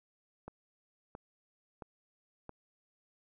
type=click train; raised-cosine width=1 ms; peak=-30 dBFS; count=4; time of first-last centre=0.48-2.493 s; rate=1.49 Hz; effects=none